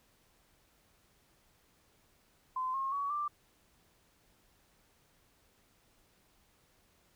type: tone with pitch steps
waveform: sine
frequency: 1029 / 1077 / 1127.3 / 1180 Hz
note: C6 / C6 / C#6 / D6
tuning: -29 / +50 / +29 / +8 cents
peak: -32 dBFS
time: 2.56-3.28 s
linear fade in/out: 5 ms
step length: 180 ms
effects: pink hiss -69 dBFS RMS until 7.15 s